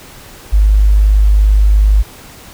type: tone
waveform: sine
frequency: 51.3 Hz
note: G#1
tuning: 21 cents flat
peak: -5 dBFS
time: 0.52-2.03 s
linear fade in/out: 20 ms
effects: pink hiss -36 dBFS RMS until 2.53 s